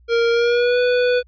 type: tone with pitch glide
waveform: square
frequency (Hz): 466.2 to 493.9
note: A#4 to B4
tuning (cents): 0 to 0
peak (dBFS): -15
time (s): 0.08-1.23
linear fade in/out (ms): 50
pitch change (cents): +100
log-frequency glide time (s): 0.31-0.79
effects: added 60 Hz sine -48 dBFS peak until 1.27 s + resampled to 11025 Hz